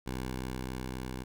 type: tone with level ramp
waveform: 10% pulse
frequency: 63.8 Hz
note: C2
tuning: 43 cents flat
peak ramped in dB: -26 to -29 dBFS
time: 0.06-1.24 s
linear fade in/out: 10 ms
effects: none